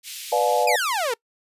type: high-pass noise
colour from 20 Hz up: pink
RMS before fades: -35 dBFS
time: 0.03-0.68 s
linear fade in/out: 50 ms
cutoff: 2600 Hz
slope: 24 dB/octave
type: chord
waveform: sine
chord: B diminished seventh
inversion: none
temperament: just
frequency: 493.9 / 592.7 / 711.2 / 853.4 Hz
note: B4 / D5 / F5 / Ab5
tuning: 0 / +16 / +31 / +47 cents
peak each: -23 dBFS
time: 0.32-0.76 s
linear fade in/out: 5 ms
type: exponential sweep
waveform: sawtooth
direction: down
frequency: 2559 to 437.3 Hz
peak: -18 dBFS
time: 0.67-1.14 s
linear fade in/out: 5 ms
effects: noise-tail reverb RT60 0.1 s tail -25 dB re dry + resampled to 32000 Hz